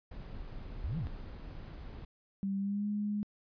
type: noise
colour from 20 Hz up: brown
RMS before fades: -44 dBFS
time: 0.11-2.05 s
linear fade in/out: 5 ms
type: linear two-way sweep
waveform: sine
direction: up then down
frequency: 48.14 to 176.9 to 57.3 Hz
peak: -33 dBFS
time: 0.84-1.07 s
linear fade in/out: 0 ms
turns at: 0.98 s
type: tone with pitch glide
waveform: sine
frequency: 196 to 207.4 Hz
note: G3 to G#3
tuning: 0 to -2 cents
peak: -31 dBFS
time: 2.43-3.23 s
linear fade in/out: 0 ms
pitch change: +98 cents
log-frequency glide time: 2.58-2.87 s
effects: resampled to 11025 Hz